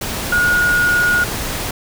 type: tone in noise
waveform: sine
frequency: 1442 Hz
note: F#6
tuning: 45 cents flat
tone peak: -12 dBFS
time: 0.32-1.24 s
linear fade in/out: 5 ms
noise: pink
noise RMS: -23 dBFS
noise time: 0.01-1.71 s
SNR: +8 dB
effects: none